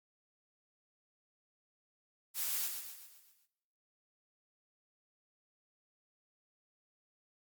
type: noise with echo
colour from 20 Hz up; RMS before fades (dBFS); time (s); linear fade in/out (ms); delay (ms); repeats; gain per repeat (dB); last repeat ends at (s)
blue; -36; 2.34-2.7; 50; 130; 6; -6; 3.48
effects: noise-tail reverb RT60 1.0 s tail -21 dB re dry + Opus 48 kbps